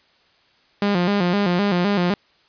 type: tone with vibrato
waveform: sawtooth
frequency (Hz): 189.4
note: F#3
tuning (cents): +41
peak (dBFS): -13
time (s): 0.82-2.14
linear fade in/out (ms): 2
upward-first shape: square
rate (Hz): 3.9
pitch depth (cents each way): 120
effects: white hiss -58 dBFS RMS until 2.48 s + resampled to 11025 Hz